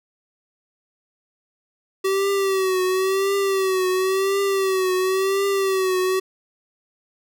square tone with vibrato, 382.8 Hz, G4, 41 cents flat, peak -19 dBFS, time 2.04-6.2 s, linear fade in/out 10 ms, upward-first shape triangle, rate 0.95 Hz, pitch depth 69 cents each way, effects none

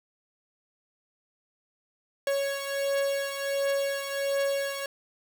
45% pulse beating tone pair, 554.4 / 555.8 Hz, C#5 / C#5, 0 / +4 cents, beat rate 1.4 Hz, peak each -28 / -32 dBFS, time 2.27-4.86 s, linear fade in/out 2 ms, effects none

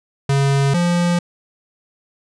square tone pair in turn, 138.59 / 174.19 Hz, C#3 / F3, 0 / -4 cents, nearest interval major third, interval 396 cents, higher second, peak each -14 / -15 dBFS, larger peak first, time 0.29-0.74 / 0.74-1.19 s, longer neither, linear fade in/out 5 ms, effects resampled to 22050 Hz

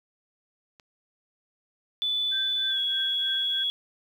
click, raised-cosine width 0.2 ms, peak -33 dBFS, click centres 0.798 s
sine tone with pitch glide, 3484 to 3354 Hz, A7 to G#7, -18 to +16 cents, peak -24 dBFS, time 2.02-3.7 s, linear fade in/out 0 ms, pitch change -66 cents, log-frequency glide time 2.69-2.78 s
sine tone with tremolo, 1568 Hz, G6, in tune, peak -32 dBFS, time 2.31-3.64 s, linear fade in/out 20 ms, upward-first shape triangle, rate 3.2 Hz, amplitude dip 100%
effects 9-bit

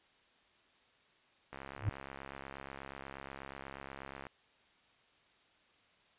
click train, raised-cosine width 0.5 ms, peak -30 dBFS, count 188, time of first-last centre 1.53-4.268 s, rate 68.3 Hz
triangle tone with exponential growth, 103.83 Hz, G#2, in tune, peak -23 dBFS, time 1.77-1.89 s, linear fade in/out 0 ms, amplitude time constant 26 ms
effects white hiss -68 dBFS RMS until 6.18 s + resampled to 8000 Hz

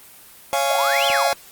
sawtooth chord, Db major, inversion none, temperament just, 554.4 / 693 / 831.5 Hz, Db5 / F5 / Ab5, 0 / -14 / +2 cents, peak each -18 dBFS, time 0.53-1.33 s, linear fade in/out 0 ms
sine exponential two-way sweep, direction up then down, 587.3 to 3520 to 587.3 Hz, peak -21 dBFS, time 0.7-1.28 s, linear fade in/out 5 ms, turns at 1.07 s
click, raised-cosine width 1 ms, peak -20 dBFS, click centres 1.101 s
effects white hiss -45 dBFS RMS until 1.51 s + Opus 24 kbps

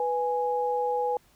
sine tone pair together, 493.9 / 830.6 Hz, B4 / G#5, 0 / 0 cents, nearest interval major sixth, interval 900 cents, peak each -27 dBFS, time 0-1.17 s, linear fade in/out 2 ms, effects pink hiss -62 dBFS RMS until 1.35 s

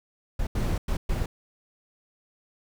brown noise bursts at uneven times, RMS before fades -26 dBFS, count 4, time 0.39-0.47 / 0.55-0.78 / 0.88-0.97 / 1.09-1.26 s, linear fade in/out 5 ms, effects none

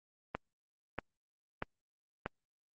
click train, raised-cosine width 0.5 ms, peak -20 dBFS, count 4, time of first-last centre 0.35-2.261 s, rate 1.57 Hz, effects Opus 24 kbps

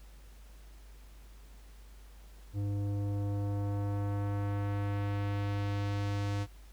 square tone with low-pass filter sweep, 101.2 Hz, G#2, 44 cents flat, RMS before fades -33 dBFS, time 2.53-6.47 s, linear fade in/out 50 ms, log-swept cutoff 340 to 7400 Hz, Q 0.79, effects added 50 Hz sine -50 dBFS peak until 6.72 s + pink hiss -62 dBFS RMS until 6.72 s

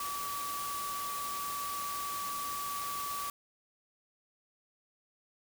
sine tone in noise, 1147 Hz, D6, 41 cents flat, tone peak -36 dBFS, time 0-3.3 s, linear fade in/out 2 ms, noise white, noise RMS -41 dBFS, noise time 0-3.3 s, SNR +2 dB, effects none

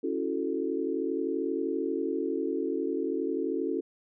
sine chord, F# minor seventh, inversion second, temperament equal, 277.2 / 329.6 / 370 / 440 Hz, C#4 / E4 / F#4 / A4, 0 / 0 / 0 / 0 cents, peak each -33 dBFS, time 0.03-3.81 s, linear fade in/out 10 ms, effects none

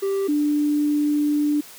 triangle / sine tone pair in turn, 392 / 295.3 Hz, G4 / D4, 0 / +10 cents, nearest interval perfect fourth, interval 490 cents, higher first, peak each -18 / -17 dBFS, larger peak second, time 0.02-0.28 / 0.28-1.61 s, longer second, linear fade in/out 10 ms, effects white hiss -43 dBFS RMS until 1.78 s + high-pass 150 Hz 12 dB/octave

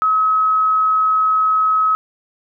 sine tone, 1280 Hz, D#6, 49 cents sharp, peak -12 dBFS, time 0.02-1.95 s, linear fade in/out 0 ms, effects none

